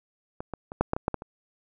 clicks, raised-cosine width 1 ms, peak -20 / -19 / -23 / -7 / -10 / -15 / -9 / -14 / -24 dBFS, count 9, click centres 0.405 / 0.537 / 0.719 / 0.81 / 0.934 / 0.965 / 1.081 / 1.143 / 1.221 s, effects none

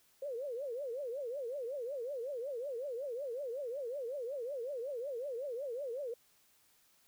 sine tone with vibrato, 517 Hz, C5, 21 cents flat, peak -37 dBFS, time 0.22-6.14 s, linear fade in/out 5 ms, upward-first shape triangle, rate 5.4 Hz, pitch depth 260 cents each way, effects white hiss -69 dBFS RMS until 7.07 s

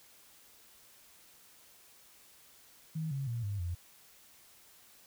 sine tone with pitch steps, 159 / 136.83 / 117.75 / 101.33 / 87.2 Hz, D#3 / C#3 / A#2 / G#2 / F2, +38 / -22 / +18 / -42 / -2 cents, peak -33 dBFS, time 2.95-3.75 s, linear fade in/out 10 ms, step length 160 ms, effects white hiss -60 dBFS RMS until 5.06 s

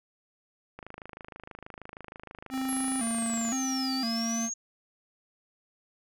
click train, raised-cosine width 0.5 ms, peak -27 dBFS, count 73, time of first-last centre 0.79-3.528 s, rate 26.3 Hz
square tone with vibrato, 245.5 Hz, B3, 10 cents flat, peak -30 dBFS, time 2.5-4.5 s, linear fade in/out 50 ms, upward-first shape square, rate 0.98 Hz, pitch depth 120 cents each way
sine linear two-way sweep, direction down then up, 11320 to 4502 to 6670 Hz, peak -32 dBFS, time 2.68-4.54 s, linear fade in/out 10 ms, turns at 3.94 s
effects none

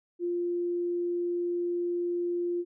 sine tone, 349.2 Hz, F4, in tune, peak -27 dBFS, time 0.19-2.65 s, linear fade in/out 50 ms, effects none

